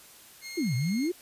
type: tone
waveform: 20% pulse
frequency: 2140 Hz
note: C7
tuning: 38 cents sharp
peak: -33 dBFS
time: 0.41-1.11 s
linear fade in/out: 50 ms
type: exponential two-way sweep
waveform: sine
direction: down then up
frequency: 377.2 to 116.54 to 377.2 Hz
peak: -25 dBFS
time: 0.57-1.12 s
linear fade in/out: 10 ms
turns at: 0.75 s
effects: white hiss -52 dBFS RMS until 1.21 s + resampled to 32000 Hz